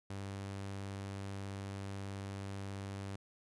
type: tone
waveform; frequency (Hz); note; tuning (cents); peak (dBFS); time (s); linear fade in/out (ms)
sawtooth; 98.4; G2; +7; -37; 0.1-3.16; 5
effects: resampled to 24000 Hz